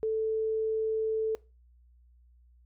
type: tone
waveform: sine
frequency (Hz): 440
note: A4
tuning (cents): 0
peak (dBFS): -26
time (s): 0.03-1.35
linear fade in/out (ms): 0
effects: noise-tail reverb RT60 0.3 s tail -22 dB re dry + added 60 Hz sine -57 dBFS peak until 2.65 s